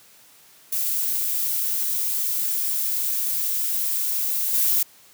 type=noise with level steps; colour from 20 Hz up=violet; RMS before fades=-24 / -20 dBFS; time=0.72-4.83 s; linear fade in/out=5 ms; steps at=4.53 s; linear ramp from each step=20 ms; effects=white hiss -52 dBFS RMS until 5.13 s + high-pass 80 Hz 12 dB/octave